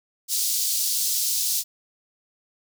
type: high-pass noise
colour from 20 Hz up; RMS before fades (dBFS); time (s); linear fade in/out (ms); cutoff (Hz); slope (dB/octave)
pink; -24; 0.28-1.64; 50; 4500; 24
effects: none